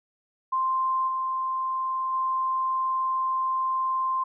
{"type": "tone with level steps", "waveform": "sine", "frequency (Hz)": 1046.5, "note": "C6", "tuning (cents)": 0, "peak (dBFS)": [-22, -25, -23], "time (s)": [0.52, 4.24], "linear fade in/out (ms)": 10, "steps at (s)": [1.07, 2.12], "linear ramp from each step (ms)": 20, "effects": []}